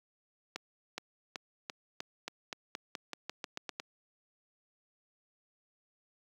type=accelerating click train; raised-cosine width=0.2 ms; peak=-20 dBFS; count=15; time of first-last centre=0.56-3.799 s; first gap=420 ms; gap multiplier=0.9; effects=high-pass 200 Hz 12 dB/octave + 10-bit

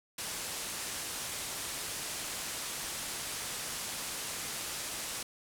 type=low-pass noise; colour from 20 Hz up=white; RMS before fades=-39 dBFS; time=0.18-5.23 s; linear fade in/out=5 ms; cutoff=11000 Hz; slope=24 dB/octave; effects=none

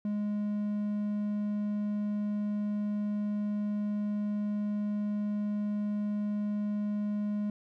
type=tone with hard clipping; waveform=triangle; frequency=207.7 Hz; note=G#3; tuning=in tune; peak=-30 dBFS; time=0.05-7.5 s; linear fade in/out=2 ms; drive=6 dB; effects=none

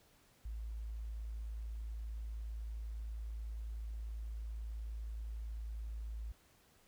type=tone; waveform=sine; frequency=55 Hz; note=A1; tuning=in tune; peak=-40 dBFS; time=0.45-6.32 s; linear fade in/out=5 ms; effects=pink hiss -68 dBFS RMS until 6.87 s

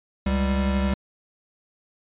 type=tone pair together; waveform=square; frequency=69 / 195.16 Hz; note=C#2 / G3; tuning=-7 / -7 cents; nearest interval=octave + tritone; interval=1800 cents; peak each=-24 dBFS; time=0.26-0.94 s; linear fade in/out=5 ms; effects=resampled to 8000 Hz

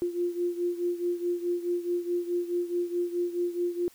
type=beating tone pair; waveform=sine; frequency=349.2 / 353.9 Hz; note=F4 / F4; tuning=0 / +23 cents; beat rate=4.7 Hz; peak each=-28 / -32 dBFS; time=0.02-3.88 s; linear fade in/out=0 ms; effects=white hiss -57 dBFS RMS until 3.94 s

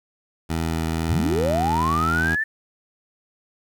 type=tone with vibrato; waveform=15% pulse; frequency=81.4 Hz; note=E2; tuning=21 cents flat; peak=-16 dBFS; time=0.49-2.36 s; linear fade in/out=20 ms; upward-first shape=triangle; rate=2 Hz; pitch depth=13 cents each way
type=linear sweep; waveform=sine; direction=up; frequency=61.74 to 1800 Hz; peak=-20 dBFS; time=1.09-2.44 s; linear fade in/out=10 ms
effects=9-bit

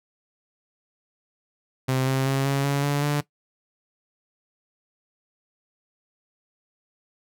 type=tone with pitch steps; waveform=sawtooth; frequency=130.81 / 133.25 / 135.74 / 138.27 / 140.85 / 143.48 / 146.15 Hz; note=C3 / C3 / C#3 / C#3 / C#3 / D3 / D3; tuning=0 / +32 / -36 / -4 / +28 / -40 / -8 cents; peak=-17 dBFS; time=1.88-3.21 s; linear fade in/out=10 ms; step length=190 ms; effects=noise-tail reverb RT60 0.1 s tail -17 dB re dry

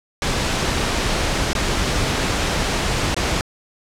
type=noise with dropouts; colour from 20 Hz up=pink; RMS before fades=-20 dBFS; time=0.22-3.41 s; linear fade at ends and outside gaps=1 ms; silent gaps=1.532-1.551 / 3.145-3.165 s; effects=low-pass 7000 Hz 12 dB/octave

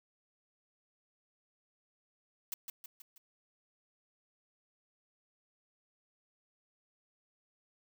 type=noise with echo; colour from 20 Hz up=blue; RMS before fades=-38 dBFS; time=2.52-2.54 s; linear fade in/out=2 ms; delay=160 ms; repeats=4; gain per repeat=-5 dB; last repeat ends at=3.18 s; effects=none

